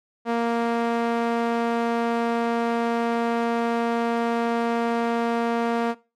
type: tone with band-pass filter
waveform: sawtooth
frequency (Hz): 233.1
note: A#3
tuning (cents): 0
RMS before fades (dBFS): -23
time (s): 0.25-5.95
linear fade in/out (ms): 50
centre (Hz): 670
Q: 0.74
effects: noise-tail reverb RT60 0.3 s tail -20 dB re dry + MP3 64 kbps